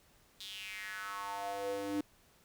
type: tone with high-pass filter sweep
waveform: square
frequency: 100 Hz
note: G2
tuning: 35 cents sharp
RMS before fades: -40 dBFS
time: 0.4-2.01 s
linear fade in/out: 5 ms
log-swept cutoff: 3800 to 300 Hz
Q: 4.9
effects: pink hiss -66 dBFS RMS until 2.44 s